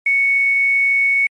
sine tone with quantisation, 2219 Hz, C#7, 1 cent sharp, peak -12 dBFS, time 0.06-1.27 s, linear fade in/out 5 ms, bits 7, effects MP3 48 kbps

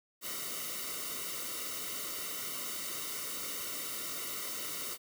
white noise with comb filter, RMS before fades -39 dBFS, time 0.21-4.98 s, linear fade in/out 50 ms, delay 1.2 ms, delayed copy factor -0.85, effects none

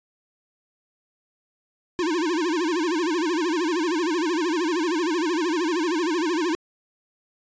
square tone with vibrato, 332.3 Hz, E4, 14 cents sharp, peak -22 dBFS, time 1.99-6.55 s, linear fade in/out 0 ms, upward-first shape sine, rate 13 Hz, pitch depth 170 cents each way, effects resampled to 16000 Hz

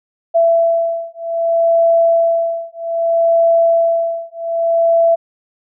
sine beating tone pair, 668 / 668.63 Hz, E5 / E5, +23 / +24 cents, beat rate 0.63 Hz, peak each -14 dBFS, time 0.34-5.16 s, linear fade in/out 20 ms, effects none

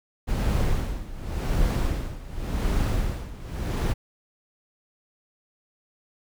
brown noise with tremolo, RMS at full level -22 dBFS, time 0.27-3.94 s, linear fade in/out 20 ms, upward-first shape sine, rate 0.89 Hz, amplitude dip 85%, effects none

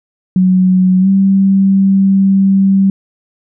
sine tone with pitch glide, 185 to 194.2 Hz, F#3 to G3, 0 to -16 cents, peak -6 dBFS, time 0.36-2.9 s, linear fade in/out 2 ms, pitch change +84 cents, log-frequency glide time 1-1.08 s, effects none

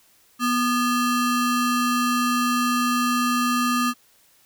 square ring-modulated tone, 732 Hz, F#5, 19 cents flat, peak -17 dBFS, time 0.39-3.94 s, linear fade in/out 50 ms, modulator 487 Hz, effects white hiss -58 dBFS RMS until 4.45 s

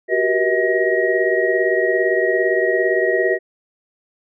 sine tone cluster, 370.1 / 387.7 / 477.5 / 638 / 1890 Hz, F#4 / G4 / A#4 / D#5 / A#6, 0 / -19 / +42 / +43 / +23 cents, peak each -21 dBFS, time 0.08-3.39 s, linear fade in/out 50 ms, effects none

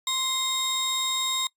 30% pulse tone pair together, 1046.5 / 3729 Hz, C6 / A#7, 0 / 0 cents, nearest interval octave + minor seventh, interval 2200 cents, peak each -29 / -22 dBFS, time 0.07-1.47 s, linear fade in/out 2 ms, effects noise-tail reverb RT60 0.1 s tail -23 dB re dry + resampled to 32000 Hz

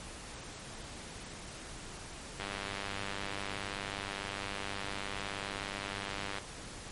click train, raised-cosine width 0.3 ms, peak -21 dBFS, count 397, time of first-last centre 2.4-6.384 s, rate 99.4 Hz, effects pink hiss -46 dBFS RMS until 6.91 s + MP3 48 kbps

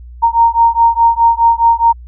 sine beating tone pair, 924 / 928.8 Hz, A#5 / A#5, -16 / -7 cents, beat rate 4.8 Hz, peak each -10 dBFS, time 0.22-1.93 s, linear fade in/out 20 ms, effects added 60 Hz sine -30 dBFS peak until 2.07 s

